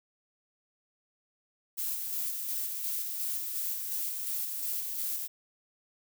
violet noise with tremolo, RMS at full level -33 dBFS, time 1.77-5.28 s, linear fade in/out 20 ms, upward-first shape square, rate 2.8 Hz, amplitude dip 30%, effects none

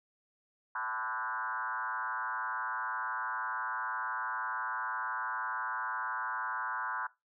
sine tone with frequency modulation, 1241 Hz, D#6, 5 cents flat, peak -33 dBFS, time 0.75-7.07 s, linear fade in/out 5 ms, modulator 118 Hz, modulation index 3, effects noise-tail reverb RT60 0.2 s tail -18 dB re dry

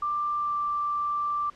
sine tone with pitch glide, 1183 to 1175.5 Hz, D6 to D6, +12 to +1 cents, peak -25 dBFS, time 0.02-1.5 s, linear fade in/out 5 ms, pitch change -11 cents, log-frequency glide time 0.37-0.55 s, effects pink hiss -55 dBFS RMS until 1.55 s + low-pass 5000 Hz 12 dB/octave

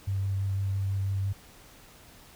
sine tone with vibrato, 97.6 Hz, G2, 7 cents flat, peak -26 dBFS, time 0.07-1.33 s, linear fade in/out 10 ms, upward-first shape sine, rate 6 Hz, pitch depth 11 cents each way, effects pink hiss -53 dBFS RMS until 2.35 s

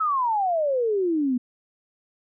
sine exponential sweep, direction down, 1318.5 to 240 Hz, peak -20 dBFS, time 0-1.38 s, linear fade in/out 10 ms, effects none

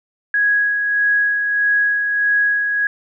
sine tone with tremolo, 1661.2 Hz, G#6, in tune, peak -12 dBFS, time 0.34-2.87 s, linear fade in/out 2 ms, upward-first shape sine, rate 1.6 Hz, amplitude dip 40%, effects none

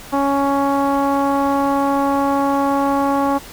sawtooth tone with low-pass filter, 278.2 Hz, C#4, 6 cents sharp, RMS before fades -17 dBFS, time 0.12-3.39 s, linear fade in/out 20 ms, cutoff 1000 Hz, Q 3.8, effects pink hiss -37 dBFS RMS until 3.52 s

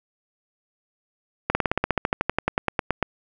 slowing click train, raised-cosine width 0.5 ms, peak -5 dBFS, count 20, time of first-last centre 1.5-3.027 s, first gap 50 ms, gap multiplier 1.05, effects none

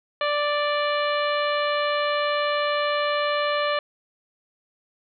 harmonic tone, 587 Hz, D5, 1 cent flat, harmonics 1 / 2 / 3 / 4 / 5 / 6 / 7, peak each -24 / -26 / -30 / -33 / -33 / -37 / -37 dBFS, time 0.21-3.79 s, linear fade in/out 2 ms, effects none

